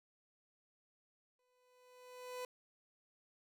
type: tone with exponential growth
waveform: 30% pulse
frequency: 500 Hz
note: B4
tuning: 21 cents sharp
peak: -38 dBFS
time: 1.39-2.45 s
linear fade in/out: 2 ms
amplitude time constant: 230 ms
effects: none